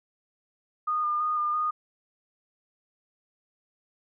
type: tone with vibrato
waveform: sine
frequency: 1218 Hz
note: D#6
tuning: 37 cents flat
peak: -24 dBFS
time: 0.87-1.71 s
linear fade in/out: 10 ms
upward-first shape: square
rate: 3 Hz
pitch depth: 17 cents each way
effects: none